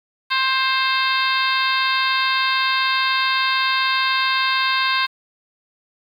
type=harmonic tone; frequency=527 Hz; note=C5; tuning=12 cents sharp; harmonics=2 / 3 / 4 / 5 / 6 / 7 / 8 / 9; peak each=-21 / -23 / -26 / -25 / -31 / -25 / -28 / -31 dBFS; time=0.3-5.07 s; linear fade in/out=20 ms; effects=8-bit